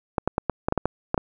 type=clicks; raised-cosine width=1 ms; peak=-7 dBFS; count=10; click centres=0.182 / 0.276 / 0.381 / 0.497 / 0.685 / 0.724 / 0.777 / 0.856 / 1.144 / 1.178 s; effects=none